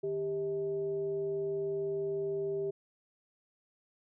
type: tone with frequency modulation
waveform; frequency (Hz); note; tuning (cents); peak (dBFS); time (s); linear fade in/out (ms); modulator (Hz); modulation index
sine; 396.1; G4; +18; -31; 0.03-2.71; 10; 242; 0.38
effects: none

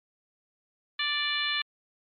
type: harmonic tone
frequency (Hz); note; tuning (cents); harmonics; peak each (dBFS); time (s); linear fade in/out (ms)
587.3; D5; 0; 2 / 3 / 4 / 5 / 6 / 7; -37 / -32 / -33 / -33 / -32 / -35; 0.99-1.62; 5
effects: MP3 48 kbps

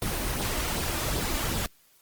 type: noise with flanger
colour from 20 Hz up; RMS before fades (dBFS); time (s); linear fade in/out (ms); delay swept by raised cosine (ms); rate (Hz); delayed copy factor
pink; -29; 0.02-1.66; 0; 0.21 to 3.41; 2.6; +0.5
effects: white hiss -62 dBFS RMS until 2.01 s + Opus 24 kbps

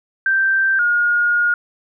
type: tone pair in turn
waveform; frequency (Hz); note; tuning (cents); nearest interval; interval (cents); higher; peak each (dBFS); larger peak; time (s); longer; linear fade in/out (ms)
sine; 1566 / 1430.5; G6 / F6; -2 / +41; major second; 157; first; -13; neither; 0.26-0.79 / 0.79-1.54; second; 2
effects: none

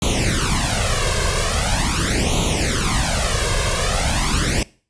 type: noise with flanger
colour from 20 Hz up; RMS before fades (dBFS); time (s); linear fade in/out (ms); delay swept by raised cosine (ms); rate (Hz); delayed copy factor
pink; -19; 0.02-4.63; 2; 0.29 to 1.89; 0.42; +0.85
effects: noise-tail reverb RT60 0.4 s tail -22 dB re dry + resampled to 22050 Hz

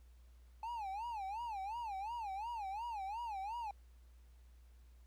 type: tone with vibrato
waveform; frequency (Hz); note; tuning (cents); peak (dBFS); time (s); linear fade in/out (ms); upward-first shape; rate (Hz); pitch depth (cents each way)
triangle; 856; A5; -48; -38; 0.63-3.71; 2; sine; 2.8; 200
effects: added 60 Hz sine -58 dBFS peak until 5.06 s + pink hiss -75 dBFS RMS until 5.06 s

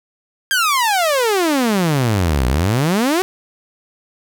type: exponential two-way sweep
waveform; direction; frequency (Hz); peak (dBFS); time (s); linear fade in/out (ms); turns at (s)
sawtooth; down then up; 1630 to 59.7 to 388.9; -10; 0.51-3.22; 0; 2.47
effects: 8-bit

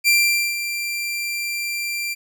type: tone with ADSR envelope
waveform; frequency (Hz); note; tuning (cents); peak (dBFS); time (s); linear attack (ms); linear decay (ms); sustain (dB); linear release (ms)
sawtooth; 2365; D7; +12; -9; 0.04-2.15; 38; 470; -11; 25
effects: none

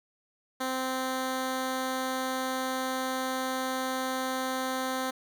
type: tone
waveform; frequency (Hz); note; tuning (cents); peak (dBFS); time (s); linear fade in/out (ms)
10% pulse; 260; C4; -11; -21; 0.6-5.11; 10
effects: none

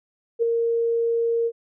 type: tone with ADSR envelope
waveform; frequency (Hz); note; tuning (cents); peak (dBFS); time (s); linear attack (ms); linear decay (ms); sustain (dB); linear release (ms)
sine; 463.6; A#4; -10; -15; 0.39-1.52; 35; 6; -4; 57
effects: none

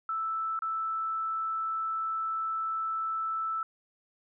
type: tone with dropouts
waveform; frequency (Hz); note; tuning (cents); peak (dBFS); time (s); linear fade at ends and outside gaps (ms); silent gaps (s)
sine; 1318.5; E6; 0; -29; 0.09-3.63; 2; 0.591-0.621
effects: none

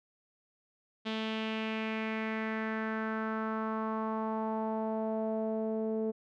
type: tone with low-pass filter sweep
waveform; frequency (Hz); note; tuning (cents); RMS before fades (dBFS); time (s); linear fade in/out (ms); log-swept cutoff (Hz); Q
sawtooth; 220; A3; 0; -34; 1.05-6.12; 20; 3400 to 490; 3.2
effects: none

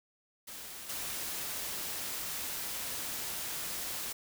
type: noise with level steps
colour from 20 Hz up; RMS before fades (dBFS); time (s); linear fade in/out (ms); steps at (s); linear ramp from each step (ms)
white; -45 / -38; 0.47-4.13; 10; 0.89; 5
effects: none

